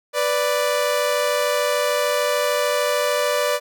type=tone pair together; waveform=sawtooth; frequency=493.6 / 587 Hz; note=B4 / D5; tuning=-1 / -1 cents; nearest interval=minor third; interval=300 cents; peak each=-19 / -16 dBFS; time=0.13-3.6 s; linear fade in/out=50 ms; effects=none